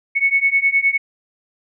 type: beating tone pair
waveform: sine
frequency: 2206 / 2215.7 Hz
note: C#7 / C#7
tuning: -9 / -1 cents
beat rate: 9.7 Hz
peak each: -17 / -16 dBFS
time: 0.15-0.98 s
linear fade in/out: 20 ms
effects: none